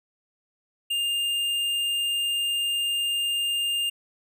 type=tone with tanh clipping; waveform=sine; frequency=2808 Hz; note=F7; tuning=9 cents sharp; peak=-25 dBFS; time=0.9-3.9 s; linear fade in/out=10 ms; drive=12 dB; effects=none